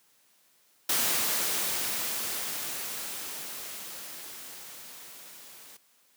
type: noise with level ramp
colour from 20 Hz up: white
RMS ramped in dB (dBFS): -26 to -50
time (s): 0.89-5.77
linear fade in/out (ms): 5
effects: white hiss -65 dBFS RMS until 6.16 s + high-pass 150 Hz 12 dB/octave